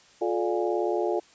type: harmonic tone with a mistuned harmonic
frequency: 118 Hz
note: A#2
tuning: 22 cents sharp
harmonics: 3 / 4 / 5 / 6 / 7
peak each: -27 / -29 / -31 / -33 / -34 dBFS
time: 0.21-1.2 s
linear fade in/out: 10 ms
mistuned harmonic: 4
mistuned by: -150 cents
effects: white hiss -56 dBFS RMS until 1.34 s + resampled to 16000 Hz